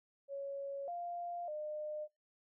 sine tone with pitch steps, 556 / 697 / 606 Hz, C#5 / F5 / D#5, +5 / -4 / -46 cents, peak -39 dBFS, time 0.28-2.08 s, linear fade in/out 50 ms, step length 600 ms, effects noise-tail reverb RT60 0.2 s tail -20 dB re dry

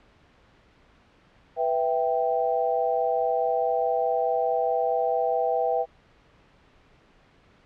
sine chord, E minor, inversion second, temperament equal, 493.9 / 659.3 / 784 Hz, B4 / E5 / G5, 0 / 0 / 0 cents, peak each -26 dBFS, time 1.56-5.86 s, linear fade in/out 50 ms, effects pink hiss -58 dBFS RMS until 7.65 s + low-pass 3000 Hz 12 dB/octave

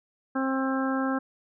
harmonic tone, 265.6 Hz, C4, 26 cents sharp, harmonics 1 / 2 / 3 / 4 / 5 / 6, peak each -26 / -33 / -35 / -36 / -34 / -36 dBFS, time 0.35-1.19 s, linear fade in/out 10 ms, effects none

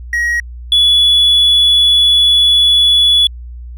triangle tone pair in turn, 1897 / 3414 Hz, A#6 / G#7, +30 / +47 cents, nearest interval minor seventh, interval 1017 cents, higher second, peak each -10 / -4 dBFS, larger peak second, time 0.13-0.4 / 0.72-3.27 s, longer second, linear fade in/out 2 ms, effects tanh soft clip ceiling -1 dBFS + added 60 Hz sine -26 dBFS peak until 3.77 s

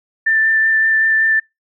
sine tone with vibrato, 1776 Hz, A6, 16 cents sharp, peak -11 dBFS, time 0.26-1.4 s, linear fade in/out 10 ms, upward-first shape sine, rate 5.3 Hz, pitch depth 11 cents each way, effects noise-tail reverb RT60 0.2 s tail -26 dB re dry

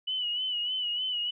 sine tone with vibrato, 2960 Hz, F#7, in tune, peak -28 dBFS, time 0.07-1.31 s, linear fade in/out 10 ms, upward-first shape sine, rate 3.3 Hz, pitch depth 56 cents each way, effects none

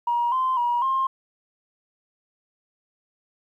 sine tone with pitch steps, 952 / 1037 / 959 / 1062 Hz, A#5 / C6 / A#5 / C6, +36 / -16 / +49 / +25 cents, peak -19 dBFS, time 0.07-1.07 s, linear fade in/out 5 ms, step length 250 ms, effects tanh soft clip ceiling -15 dBFS + 10-bit

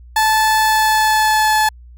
30% pulse tone with pitch glide, 872 to 862.5 Hz, A5 to A5, -16 to -35 cents, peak -9 dBFS, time 0.16-1.69 s, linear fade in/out 5 ms, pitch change -19 cents, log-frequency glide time 0.58-1.54 s, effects added 60 Hz sine -37 dBFS peak until 1.97 s

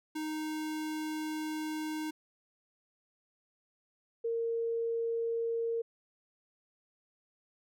square / sine tone pair in turn, 310 / 460.9 Hz, D#4 / A#4, -6 / -20 cents, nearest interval perfect fifth, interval 686 cents, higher second, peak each -35 / -30 dBFS, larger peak second, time 0.15-2.11 / 4.24-5.82 s, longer first, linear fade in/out 10 ms, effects none

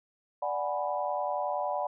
sine chord, G# half-diminished seventh, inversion second, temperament equal, 587.3 / 740 / 830.6 / 987.8 Hz, D5 / F#5 / G#5 / B5, 0 / 0 / 0 / 0 cents, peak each -33 / -33 / -36 / -35 dBFS, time 0.42-1.87 s, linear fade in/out 5 ms, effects none

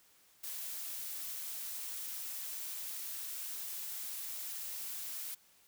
blue noise, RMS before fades -42 dBFS, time 0.43-5.35 s, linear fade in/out 10 ms, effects white hiss -66 dBFS RMS until 5.67 s

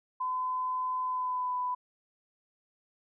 sine tone with pitch glide, 1016 to 996.8 Hz, B5 to B5, +49 to +16 cents, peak -29 dBFS, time 0.2-1.75 s, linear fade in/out 10 ms, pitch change -33 cents, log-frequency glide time 1.03-1.57 s, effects none

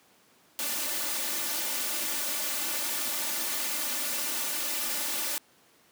white noise with comb filter, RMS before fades -31 dBFS, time 0.59-5.38 s, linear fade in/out 0 ms, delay 3.4 ms, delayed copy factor +0.9, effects pink hiss -61 dBFS RMS until 5.91 s + high-pass 200 Hz 12 dB/octave

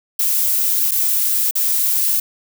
violet noise with dropouts, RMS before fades -17 dBFS, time 0.19-2.2 s, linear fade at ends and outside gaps 5 ms, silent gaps 0.911-0.917 / 1.511-1.553 s, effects none

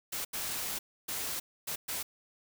white noise bursts at uneven times, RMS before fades -36 dBFS, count 5, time 0.12-0.25 / 0.33-0.79 / 1.08-1.4 / 1.67-1.76 / 1.88-2.03 s, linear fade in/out 10 ms, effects none

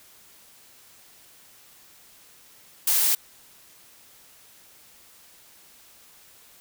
blue noise, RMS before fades -21 dBFS, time 2.87-3.15 s, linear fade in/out 5 ms, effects white hiss -53 dBFS RMS until 6.6 s

